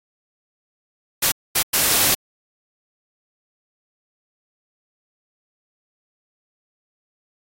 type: noise bursts at uneven times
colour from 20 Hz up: white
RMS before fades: -17 dBFS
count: 3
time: 1.22-1.32 / 1.55-1.63 / 1.73-2.15 s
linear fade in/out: 10 ms
effects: AAC 48 kbps